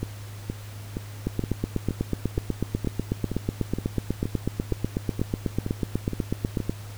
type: two click trains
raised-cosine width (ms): 3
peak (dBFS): -15 / -11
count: 15 / 45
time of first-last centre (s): 0.03-6.603 / 1.27-6.695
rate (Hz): 2.13 / 8.11
effects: added 103 Hz sine -37 dBFS peak until 6.97 s + pink hiss -46 dBFS RMS until 6.97 s